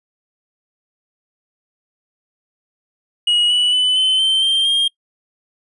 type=tone with pitch steps; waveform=triangle; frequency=2900 / 2951 / 3002 / 3055 / 3108 / 3162 / 3218 Hz; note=F#7 / F#7 / F#7 / G7 / G7 / G7 / G7; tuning=-35 / -5 / +24 / -45 / -16 / +14 / +45 cents; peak=-11 dBFS; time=3.27-4.88 s; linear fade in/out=5 ms; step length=230 ms; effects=noise-tail reverb RT60 0.1 s tail -25 dB re dry + resampled to 24000 Hz